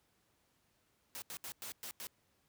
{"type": "noise bursts at uneven times", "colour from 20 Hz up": "white", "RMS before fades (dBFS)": -45, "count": 6, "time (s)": [[1.15, 1.22], [1.3, 1.37], [1.44, 1.52], [1.62, 1.72], [1.83, 1.91], [2, 2.07]], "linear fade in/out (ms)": 0, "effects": ["pink hiss -75 dBFS RMS until 2.48 s", "high-pass 60 Hz 12 dB/octave"]}